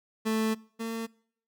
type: tone pair in turn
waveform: 30% pulse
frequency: 220 / 226.8 Hz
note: A3 / A#3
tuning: 0 / -47 cents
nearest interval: minor second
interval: 53 cents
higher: second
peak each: -23 / -29 dBFS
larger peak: first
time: 0.25-0.55 / 0.79-1.07 s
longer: first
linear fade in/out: 20 ms
effects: noise-tail reverb RT60 0.6 s tail -24 dB re dry